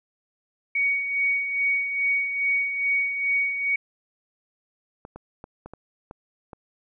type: tone with tremolo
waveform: sine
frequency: 2242 Hz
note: C#7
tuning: 19 cents sharp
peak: -19 dBFS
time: 0.75-3.76 s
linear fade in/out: 5 ms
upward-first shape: sine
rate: 2.4 Hz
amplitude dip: 55%
type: clicks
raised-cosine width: 1 ms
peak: -25 dBFS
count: 7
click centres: 5.051 / 5.16 / 5.441 / 5.66 / 5.736 / 6.111 / 6.532 s
effects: none